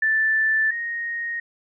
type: tone pair in turn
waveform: sine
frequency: 1762 / 1866.4 Hz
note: A6 / A#6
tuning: +2 / +2 cents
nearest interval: minor second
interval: 100 cents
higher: second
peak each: -17 / -25 dBFS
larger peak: first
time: 0.02-0.71 / 0.71-1.4 s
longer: neither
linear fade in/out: 5 ms
effects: none